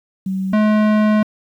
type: tone pair in turn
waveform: sine / square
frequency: 190 / 213.3 Hz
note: F#3 / G#3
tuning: +46 / +46 cents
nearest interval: major second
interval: 200 cents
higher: second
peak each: -18 / -12 dBFS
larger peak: second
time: 0.26-0.53 / 0.53-1.23 s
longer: second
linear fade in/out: 5 ms
effects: low-pass 2000 Hz 12 dB/octave + 8-bit